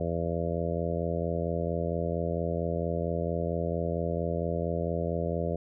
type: harmonic tone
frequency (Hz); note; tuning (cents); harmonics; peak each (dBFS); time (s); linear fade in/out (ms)
84.4; E2; +41; 1 / 2 / 3 / 4 / 5 / 6 / 7 / 8; -34 / -33 / -40 / -39 / -36 / -35 / -35 / -39; 0-5.56; 5
effects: none